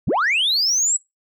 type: linear sweep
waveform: sine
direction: up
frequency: 60.5 to 7902 Hz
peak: -14 dBFS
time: 0.07-0.97 s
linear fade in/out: 10 ms
effects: noise-tail reverb RT60 0.2 s tail -25 dB re dry + tanh soft clip ceiling -14 dBFS